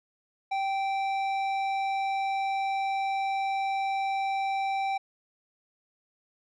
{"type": "tone with low-pass filter", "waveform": "square", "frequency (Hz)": 780, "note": "G5", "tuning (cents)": -9, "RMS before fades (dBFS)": -29, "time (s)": [0.51, 4.98], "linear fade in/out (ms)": 10, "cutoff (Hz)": 3000, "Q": 0.82, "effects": []}